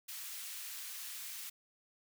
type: high-pass noise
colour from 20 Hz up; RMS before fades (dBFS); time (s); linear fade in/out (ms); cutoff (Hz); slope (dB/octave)
white; -45; 0.08-1.5; 10; 1600; 12
effects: none